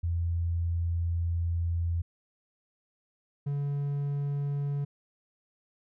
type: tone pair in turn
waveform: sine / triangle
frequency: 84.9 / 142.45 Hz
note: F2 / C#3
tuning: -48 / +48 cents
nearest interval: major sixth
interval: 896 cents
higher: second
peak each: -26 dBFS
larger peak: neither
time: 0.03-2.02 / 3.46-4.85 s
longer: first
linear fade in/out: 10 ms
effects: none